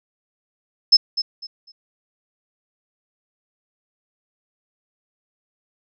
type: tone with echo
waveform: sine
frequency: 5230 Hz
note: E8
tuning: 15 cents flat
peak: -7 dBFS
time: 0.92-0.97 s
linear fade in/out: 10 ms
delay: 250 ms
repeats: 3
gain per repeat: -12 dB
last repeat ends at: 1.72 s
effects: none